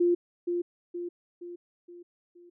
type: tone with echo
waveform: sine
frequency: 349.2 Hz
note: F4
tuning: in tune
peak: -20 dBFS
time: 0-0.15 s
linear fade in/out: 10 ms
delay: 470 ms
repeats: 5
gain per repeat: -6 dB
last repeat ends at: 2.5 s
effects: none